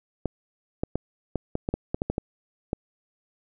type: clicks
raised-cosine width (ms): 2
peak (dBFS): -12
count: 12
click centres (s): 0.257 / 0.835 / 0.956 / 1.357 / 1.554 / 1.689 / 1.74 / 1.945 / 2.019 / 2.1 / 2.181 / 2.731
effects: none